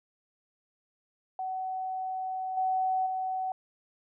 sine tone with level steps, 752 Hz, F#5, 28 cents sharp, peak -31 / -25 / -29 dBFS, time 1.39-3.52 s, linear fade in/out 2 ms, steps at 2.57 / 3.06 s, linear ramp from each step 5 ms, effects none

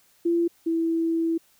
sine tone pair in turn, 340 / 329.4 Hz, F4 / E4, -46 / -1 cents, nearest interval minor second, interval 55 cents, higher first, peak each -19 / -21 dBFS, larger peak first, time 0.25-0.48 / 0.66-1.38 s, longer second, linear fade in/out 10 ms, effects white hiss -61 dBFS RMS until 1.59 s

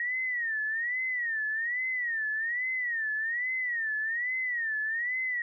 sine tone with vibrato, 1879 Hz, A#6, 13 cents sharp, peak -28 dBFS, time 0-5.42 s, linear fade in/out 2 ms, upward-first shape sine, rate 1.2 Hz, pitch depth 150 cents each way, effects none

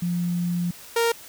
sine / sawtooth tone pair in turn, 174.61 / 464.5 Hz, F3 / A#4, 0 / -6 cents, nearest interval octave + perfect fourth, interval 1694 cents, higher second, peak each -22 / -15 dBFS, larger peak second, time 0.02-0.71 / 0.96-1.12 s, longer first, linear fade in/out 5 ms, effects white hiss -44 dBFS RMS until 1.28 s

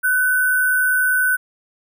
sine tone with sample-and-hold, 1500 Hz, F#6, 23 cents sharp, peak -14 dBFS, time 0.03-1.37 s, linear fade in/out 20 ms, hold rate 11025 Hz, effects none

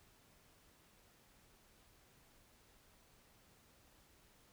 silence, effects pink hiss -68 dBFS RMS until 4.52 s

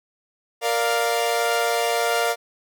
sawtooth chord, Bb major, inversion none, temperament equal, 466.2 / 587.3 / 698.5 Hz, Bb4 / D5 / F5, 0 / 0 / 0 cents, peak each -20 / -23 / -19 dBFS, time 0.61-2.36 s, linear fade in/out 50 ms, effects none

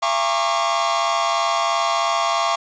45% pulse tone cluster, 678 / 814 / 937 / 1092 / 1175 Hz, E5 / G#5 / A#5 / C#6 / D6, +49 / -35 / +9 / -26 / +1 cents, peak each -23 / -27 / -28 / -22 / -25 dBFS, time 0.02-2.56 s, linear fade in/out 10 ms, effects resampled to 16000 Hz + 8-bit

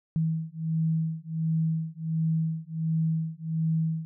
sine beating tone pair, 160.3 / 161.7 Hz, E3 / E3, -48 / -33 cents, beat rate 1.4 Hz, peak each -28 dBFS, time 0.16-4.05 s, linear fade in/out 0 ms, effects none

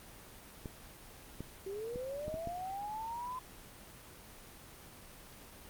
clicks, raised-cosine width 3 ms, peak -28 dBFS, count 6, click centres 0.658 / 1.406 / 1.959 / 2.281 / 2.342 / 2.473 s
sine linear sweep, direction up, 377.2 to 1029 Hz, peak -38 dBFS, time 1.66-3.39 s, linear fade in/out 5 ms
effects pink hiss -53 dBFS RMS until 5.69 s + Opus 24 kbps

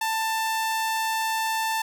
sawtooth tone, 888 Hz, A5, 16 cents sharp, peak -20 dBFS, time 0.01-1.82 s, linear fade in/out 5 ms, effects none

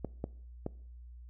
clicks, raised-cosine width 2 ms, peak -21 dBFS, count 3, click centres 0.047 / 0.241 / 0.664 s, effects noise-tail reverb RT60 0.6 s tail -22 dB re dry + added 60 Hz sine -47 dBFS peak until 1.29 s

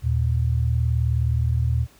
sine tone pair together, 78.5 / 117.62 Hz, D#2 / A#2, +16 / +16 cents, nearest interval perfect fifth, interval 700 cents, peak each -21 dBFS, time 0.02-1.87 s, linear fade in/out 50 ms, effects pink hiss -54 dBFS RMS until 1.99 s

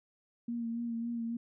sine tone with vibrato, 233.1 Hz, A#3, in tune, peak -33 dBFS, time 0.48-1.37 s, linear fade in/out 5 ms, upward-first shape sine, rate 3.6 Hz, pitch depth 28 cents each way, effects none

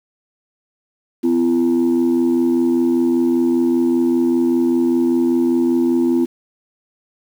sine tone pair together, 254.1 / 339.2 Hz, B3 / E4, +49 / +50 cents, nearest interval perfect fourth, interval 501 cents, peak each -14 dBFS, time 1.23-6.26 s, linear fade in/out 20 ms, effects tanh soft clip ceiling -9 dBFS + 7-bit

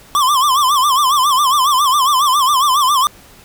square tone with vibrato, 1100 Hz, C#6, 14 cents flat, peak -11 dBFS, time 0.15-3.07 s, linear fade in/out 0 ms, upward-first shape sine, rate 7.3 Hz, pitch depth 150 cents each way, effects pink hiss -43 dBFS RMS until 3.44 s

